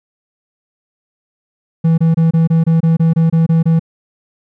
triangle tone bursts, 163.6 Hz, E3, 13 cents flat, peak -6 dBFS, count 12, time 1.84-3.795 s, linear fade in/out 10 ms, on 140 ms, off 25 ms, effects none

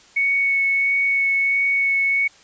sine tone with vibrato, 2217 Hz, C#7, in tune, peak -16 dBFS, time 0.16-2.28 s, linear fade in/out 10 ms, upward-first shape sine, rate 1.5 Hz, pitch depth 9 cents each way, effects white hiss -50 dBFS RMS until 2.43 s + resampled to 16000 Hz

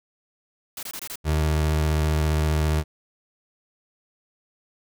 white noise bursts, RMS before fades -34 dBFS, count 5, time 0.77-1.157 s, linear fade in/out 2 ms, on 59 ms, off 23 ms
30% pulse tone with vibrato, 77.1 Hz, D#2, 15 cents flat, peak -17 dBFS, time 1.24-2.84 s, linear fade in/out 50 ms, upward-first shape sine, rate 15 Hz, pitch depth 19 cents each way
effects none

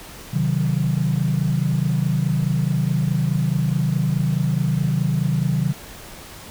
sine chord, C diminished, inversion none, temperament equal, 130.81 / 155.56 / 185 Hz, C3 / Eb3 / Gb3, 0 / 0 / 0 cents, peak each -21 / -20 / -23 dBFS, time 0.33-5.73 s, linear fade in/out 10 ms, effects tanh soft clip ceiling -9 dBFS + pink hiss -39 dBFS RMS until 6.5 s

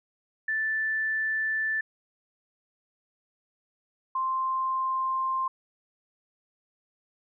sine tone pair in turn, 1760 / 1050.1 Hz, A6 / C6, 0 / +6 cents, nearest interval major sixth, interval 894 cents, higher first, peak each -25 / -25 dBFS, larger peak neither, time 0.48-1.81 / 4.15-5.48 s, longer neither, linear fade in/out 5 ms, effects none

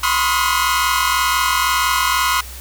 sawtooth tone cluster, 996 / 1040 / 1082 / 1261 / 1433 Hz, B5 / C6 / C#6 / D#6 / F6, +14 / -11 / -42 / +23 / +44 cents, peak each -18 dBFS, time 0.03-2.41 s, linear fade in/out 5 ms, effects added 62 Hz sine -33 dBFS peak until 2.6 s + white hiss -36 dBFS RMS until 2.6 s

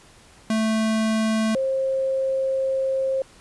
square / sine tone pair in turn, 220 / 532.4 Hz, A3 / C5, 0 / +30 cents, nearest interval octave + minor third, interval 1530 cents, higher second, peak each -20 dBFS, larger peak neither, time 0.5-1.55 / 1.55-3.22 s, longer second, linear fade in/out 2 ms, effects pink hiss -51 dBFS RMS until 3.4 s + resampled to 24000 Hz

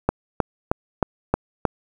click train, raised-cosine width 1 ms, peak -3 dBFS, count 6, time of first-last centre 0.09-1.653 s, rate 3.2 Hz, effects 7-bit

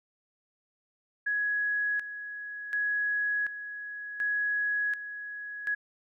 sine tone with tremolo, 1673 Hz, G#6, 12 cents sharp, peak -26 dBFS, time 1.26-5.75 s, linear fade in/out 10 ms, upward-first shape square, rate 0.68 Hz, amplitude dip 70%, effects none

